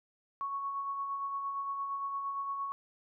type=tone with tremolo; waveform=sine; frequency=1108.7 Hz; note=C#6; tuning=in tune; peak=-32 dBFS; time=0.41-2.72 s; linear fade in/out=0 ms; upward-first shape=sine; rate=8.7 Hz; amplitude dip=35%; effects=none